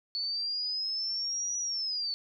sine linear two-way sweep, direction up then down, 4435 to 5870 to 4435 Hz, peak -30 dBFS, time 0.15-2.14 s, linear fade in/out 0 ms, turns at 1.59 s, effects none

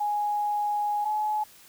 sine tone pair in turn, 830.6 / 849.5 Hz, G#5 / G#5, 0 / +39 cents, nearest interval unison, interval 39 cents, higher second, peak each -24 / -24 dBFS, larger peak neither, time 0-1.05 / 1.05-1.44 s, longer first, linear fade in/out 10 ms, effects white hiss -53 dBFS RMS until 1.68 s

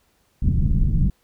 pink low-pass noise, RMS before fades -18 dBFS, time 0.42-1.1 s, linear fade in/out 5 ms, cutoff 190 Hz, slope 24 dB/octave, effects pink hiss -64 dBFS RMS until 1.23 s

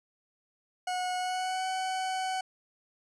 40% pulse tone with pitch glide, 730 to 751.8 Hz, F#5 to F#5, -24 to +27 cents, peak -29 dBFS, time 0.87-2.41 s, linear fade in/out 5 ms, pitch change +51 cents, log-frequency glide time 1.17-1.66 s, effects resampled to 22050 Hz

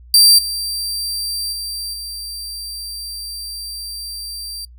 sawtooth tone with level steps, 4699 Hz, D8, in tune, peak -4 / -18 / -21 / -24 dBFS, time 0.14-4.65 s, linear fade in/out 2 ms, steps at 0.38 / 1.52 / 1.93 s, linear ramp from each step 10 ms, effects noise-tail reverb RT60 0.1 s tail -24 dB re dry + added 60 Hz sine -39 dBFS peak until 4.78 s

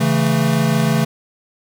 square chord, A major, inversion first, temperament equal with one note detuned, 138.59 / 164.81 / 221 Hz, C#3 / E3 / A3, 0 / 0 / +8 cents, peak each -19 dBFS, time 0-1.05 s, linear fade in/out 10 ms, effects none

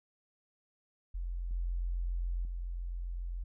sine tone with level steps, 43.65 Hz, F1, in tune, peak -34 / -31 / -35 dBFS, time 1.14-3.44 s, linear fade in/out 10 ms, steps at 1.51 / 2.45 s, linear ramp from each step 2 ms, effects none

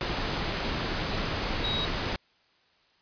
sine tone in noise, 3815 Hz, A#7, 39 cents sharp, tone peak -29 dBFS, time 1.64-1.85 s, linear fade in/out 0 ms, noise pink, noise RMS -30 dBFS, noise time 0.01-2.16 s, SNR -2 dB, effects white hiss -65 dBFS RMS until 3.01 s + resampled to 11025 Hz

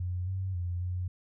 sine tone with pitch steps, 89.8 / 94.6 / 88.2 / 90.3 Hz, F2 / F#2 / F2 / F#2, +49 / +39 / +18 / -42 cents, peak -30 dBFS, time 0-1.08 s, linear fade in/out 5 ms, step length 270 ms, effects none

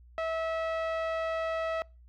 sawtooth tone with low-pass filter, 650 Hz, E5, 24 cents flat, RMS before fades -32 dBFS, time 0.18-1.82 s, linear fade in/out 0 ms, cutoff 2200 Hz, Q 0.84, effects noise-tail reverb RT60 0.3 s tail -26 dB re dry + added 60 Hz sine -52 dBFS peak until 2.08 s

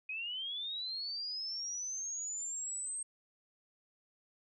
sine linear sweep, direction up, 2489 to 8410 Hz, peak -37 dBFS, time 0.09-3.03 s, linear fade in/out 5 ms, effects none

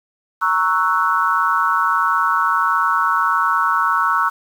sine chord, F# dominant seventh, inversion first, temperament equal, 932.3 / 1108.7 / 1318.5 / 1480 Hz, A#5 / C#6 / E6 / F#6, 0 / 0 / 0 / 0 cents, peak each -22 / -19 / -18 / -21 dBFS, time 0.41-4.3 s, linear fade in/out 20 ms, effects 7-bit

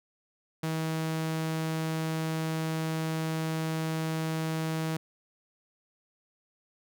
sawtooth tone, 160 Hz, D#3, 49 cents sharp, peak -25 dBFS, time 0.63-4.97 s, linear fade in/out 5 ms, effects none

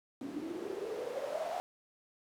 white noise with band-pass filter sweep, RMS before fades -39 dBFS, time 0.21-1.6 s, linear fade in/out 0 ms, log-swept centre 270 to 720 Hz, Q 10, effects none

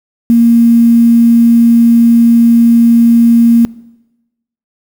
sine tone with quantisation, 233.1 Hz, A#3, in tune, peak -3 dBFS, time 0.3-3.65 s, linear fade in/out 0 ms, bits 5, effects noise-tail reverb RT60 1.0 s tail -22 dB re dry

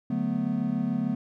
triangle chord, B minor seventh, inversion first, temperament equal, 146.83 / 185 / 220 / 246.9 Hz, D3 / F#3 / A3 / B3, 0 / 0 / 0 / 0 cents, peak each -32 / -30 / -27 / -27 dBFS, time 0.1-1.15 s, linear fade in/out 5 ms, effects none

